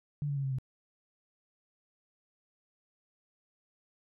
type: tone with pitch steps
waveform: sine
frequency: 146 / 142.01 / 138.12 / 134.35 / 130.67 Hz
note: D3 / C#3 / C#3 / C3 / C3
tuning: -10 / +42 / -6 / +46 / -2 cents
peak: -30 dBFS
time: 0.22-0.585 s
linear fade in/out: 0 ms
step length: 73 ms
effects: none